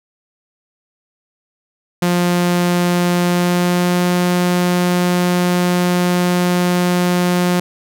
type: tone with pitch glide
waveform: sawtooth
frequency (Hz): 176.2 to 178.04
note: F3 to F3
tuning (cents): +16 to +34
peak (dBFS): -9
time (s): 2.02-7.6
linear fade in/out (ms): 5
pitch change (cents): +18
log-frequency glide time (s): 3.23-4.1
effects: none